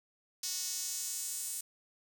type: tone with high-pass filter sweep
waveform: sawtooth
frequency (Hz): 367.5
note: F#4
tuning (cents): -12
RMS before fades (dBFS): -38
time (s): 0.43-1.61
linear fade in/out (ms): 5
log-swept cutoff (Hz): 5600 to 8500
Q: 2.2
effects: 10-bit